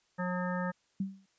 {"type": "harmonic tone", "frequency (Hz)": 180, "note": "F#3", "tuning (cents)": -47, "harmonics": [1, 3, 5, 7, 9, 10], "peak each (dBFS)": [-33, -38, -40, -41, -43, -43], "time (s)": [0.18, 0.72], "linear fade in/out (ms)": 20}
{"type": "tone with exponential decay", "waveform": "sine", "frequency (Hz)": 193.5, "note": "G3", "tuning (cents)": -22, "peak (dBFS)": -27, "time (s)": [1, 1.26], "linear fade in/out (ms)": 5, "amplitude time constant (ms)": 56}
{"effects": ["white hiss -72 dBFS RMS until 1.38 s", "resampled to 16000 Hz"]}